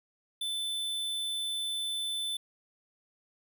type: tone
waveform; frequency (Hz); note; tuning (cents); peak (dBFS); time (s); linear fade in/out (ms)
square; 3520; A7; 0; -32; 0.41-2.37; 5
effects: none